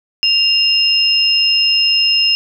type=tone pair together; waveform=sine; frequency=2794 / 5154 Hz; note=F7 / E8; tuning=0 / -40 cents; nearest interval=major seventh; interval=1060 cents; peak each=-13 dBFS; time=0.23-2.35 s; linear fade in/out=0 ms; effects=none